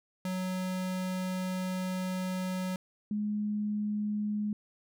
square / sine tone pair in turn, 185 / 209.4 Hz, F#3 / G#3, 0 / +15 cents, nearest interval major second, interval 215 cents, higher second, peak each -32 / -29 dBFS, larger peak second, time 0.25-2.76 / 3.11-4.53 s, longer first, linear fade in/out 2 ms, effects none

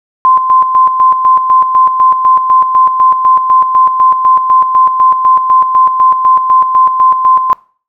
sine tone with tremolo, 1036 Hz, C6, 17 cents flat, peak -3 dBFS, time 0.25-7.53 s, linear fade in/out 0 ms, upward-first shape square, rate 4 Hz, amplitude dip 55%, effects noise-tail reverb RT60 0.4 s tail -22 dB re dry

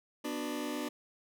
sawtooth chord, B minor, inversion none, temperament just, 246.9 / 296.3 / 370.4 Hz, B3 / D4 / F#4, 0 / +15 / +2 cents, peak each -35 / -33 / -39 dBFS, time 0.24-0.89 s, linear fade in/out 10 ms, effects none

